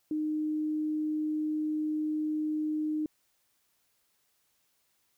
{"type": "tone", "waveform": "sine", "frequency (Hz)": 306.9, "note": "D#4", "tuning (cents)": -24, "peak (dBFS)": -28, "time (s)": [0.11, 3.06], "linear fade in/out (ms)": 2, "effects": ["white hiss -73 dBFS RMS until 5.17 s"]}